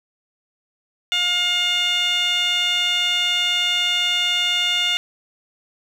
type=tone with band-pass filter; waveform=15% pulse; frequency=711 Hz; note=F5; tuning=31 cents sharp; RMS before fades=-20 dBFS; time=1.12-4.97 s; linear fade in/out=0 ms; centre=3300 Hz; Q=4.2; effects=none